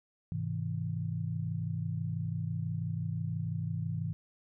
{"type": "chord", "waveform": "sine", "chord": "Ab augmented", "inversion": "none", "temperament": "just", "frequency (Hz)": [103.83, 129.78, 162.23], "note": ["Ab2", "C3", "E3"], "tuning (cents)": [0, -14, -27], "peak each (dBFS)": [-36, -38, -35], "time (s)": [0.32, 4.13], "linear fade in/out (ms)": 0, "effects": []}